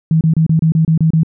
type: tone bursts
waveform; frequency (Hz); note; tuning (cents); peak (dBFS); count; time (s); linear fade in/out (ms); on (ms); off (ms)
sine; 160.5; E3; -46; -8; 9; 0.11-1.233; 2; 99; 29
effects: none